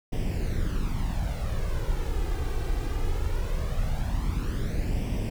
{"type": "noise with flanger", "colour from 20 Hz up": "brown", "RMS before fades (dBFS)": -27, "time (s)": [0.12, 5.3], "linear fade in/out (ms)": 10, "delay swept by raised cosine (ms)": [0.36, 2.56], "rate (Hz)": 0.2, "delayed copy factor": 0.65, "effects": []}